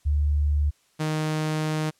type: tone pair in turn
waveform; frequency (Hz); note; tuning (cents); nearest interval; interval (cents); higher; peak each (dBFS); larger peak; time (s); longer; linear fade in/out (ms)
sine / sawtooth; 73.42 / 155.2; D2 / D#3; 0 / -4; octave + minor second; 1296; second; -19 / -20; first; 0.05-0.71 / 0.99-1.91; second; 20
effects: white hiss -64 dBFS RMS until 1.99 s + low-pass 10000 Hz 12 dB/octave